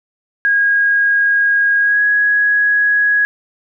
sine tone with pitch glide, 1637 to 1666.6 Hz, G#6 to G#6, -25 to +6 cents, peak -10 dBFS, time 0.45-3.25 s, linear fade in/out 0 ms, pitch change +31 cents, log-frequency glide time 1.8-2.02 s, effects none

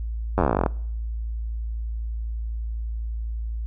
slowing click train, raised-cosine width 1 ms, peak -6 dBFS, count 18, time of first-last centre 0.38-0.662 s, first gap 10 ms, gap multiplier 1.06, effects noise-tail reverb RT60 0.7 s tail -24 dB re dry + added 56 Hz sine -26 dBFS peak until 3.66 s

